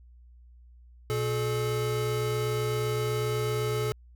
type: tone pair together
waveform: square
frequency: 120.5 / 429.4 Hz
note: B2 / A4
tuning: -42 / -42 cents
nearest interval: octave + minor seventh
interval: 2200 cents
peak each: -30 / -30 dBFS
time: 1.1-3.92 s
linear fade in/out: 0 ms
effects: added 60 Hz sine -50 dBFS peak until 4.15 s